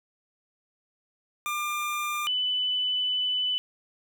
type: tone pair in turn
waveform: 25% pulse / sine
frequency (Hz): 1197 / 2996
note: D6 / F#7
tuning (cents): +33 / +21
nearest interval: octave + major third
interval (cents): 1588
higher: second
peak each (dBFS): -24 / -24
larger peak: neither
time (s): 1.46-2.27 / 2.27-3.58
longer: second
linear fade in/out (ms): 0
effects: 11-bit